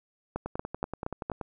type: two click trains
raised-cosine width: 1 ms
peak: -17 / -20 dBFS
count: 5 / 11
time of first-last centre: 0.36-1.299 / 0.46-1.412 s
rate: 4.26 / 10.5 Hz
effects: none